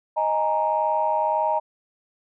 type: chord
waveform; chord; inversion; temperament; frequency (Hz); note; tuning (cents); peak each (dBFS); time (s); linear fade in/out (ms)
sine; D# suspended fourth; none; equal; 622.3 / 830.6 / 932.3; D#5 / G#5 / A#5; 0 / 0 / 0; -24 / -25 / -22; 0.16-1.6; 20
effects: tanh soft clip ceiling -10 dBFS